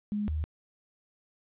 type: tone pair in turn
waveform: sine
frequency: 207.7 / 77.08 Hz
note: G#3 / D#2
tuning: 0 / -16 cents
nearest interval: octave + perfect fourth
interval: 1716 cents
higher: first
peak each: -28 / -28 dBFS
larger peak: neither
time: 0.12-0.28 / 0.28-0.44 s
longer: neither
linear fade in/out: 0 ms
effects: resampled to 8000 Hz + 11-bit